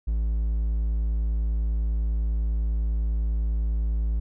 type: tone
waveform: triangle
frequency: 55 Hz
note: A1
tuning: in tune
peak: -20 dBFS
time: 0.07-4.2 s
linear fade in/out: 10 ms
effects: none